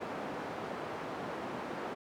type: band-pass noise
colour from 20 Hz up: white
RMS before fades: -40 dBFS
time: 0-1.95 s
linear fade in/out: 20 ms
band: 160 to 910 Hz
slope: 12 dB/octave
effects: none